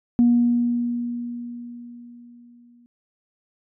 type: tone with exponential decay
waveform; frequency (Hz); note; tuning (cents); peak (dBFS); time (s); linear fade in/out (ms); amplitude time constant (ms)
sine; 239.5; A#3; +47; -11; 0.19-2.86; 0; 580
effects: tanh soft clip ceiling -8 dBFS